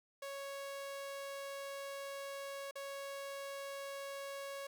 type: tone with dropouts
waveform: sawtooth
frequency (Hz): 554.4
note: C#5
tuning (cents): 0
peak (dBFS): -39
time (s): 0.22-4.67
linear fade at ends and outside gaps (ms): 5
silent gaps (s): 2.711-2.755
effects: none